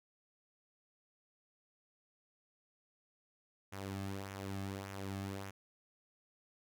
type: tone with flanger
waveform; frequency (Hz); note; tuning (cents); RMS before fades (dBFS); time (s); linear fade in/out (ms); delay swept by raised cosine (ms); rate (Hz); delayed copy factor
sawtooth; 97.7; G2; -5; -43; 3.72-5.51; 10; 0.22 to 2.12; 1.7; -0.55
effects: none